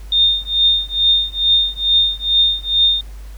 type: tone with tremolo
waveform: sine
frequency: 3646 Hz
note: A#7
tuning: 39 cents flat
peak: -8 dBFS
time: 0.12-3.01 s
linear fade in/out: 2 ms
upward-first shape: triangle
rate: 2.3 Hz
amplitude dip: 100%
effects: added 50 Hz sine -30 dBFS peak until 3.37 s + pink hiss -47 dBFS RMS until 3.37 s